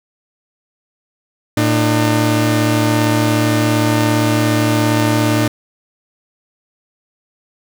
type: tone pair together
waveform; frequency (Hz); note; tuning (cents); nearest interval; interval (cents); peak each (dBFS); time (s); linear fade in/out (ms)
sawtooth; 113.01 / 301.7; A2 / D4; +47 / +47; octave + perfect fourth; 1700; -11; 1.57-5.48; 5
effects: none